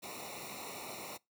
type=noise with comb filter; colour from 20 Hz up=pink; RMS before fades=-45 dBFS; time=0.02-1.18 s; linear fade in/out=20 ms; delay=0.62 ms; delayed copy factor=-1; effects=noise-tail reverb RT60 0.2 s tail -23 dB re dry + high-pass 100 Hz 12 dB/octave